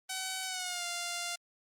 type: tone with pitch glide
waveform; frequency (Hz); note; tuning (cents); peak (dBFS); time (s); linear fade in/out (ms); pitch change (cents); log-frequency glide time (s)
5% pulse; 756 to 697.3; F#5 to F5; +37 to -3; -23; 0.09-1.36; 10; -140; 0.46-0.85
effects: Opus 32 kbps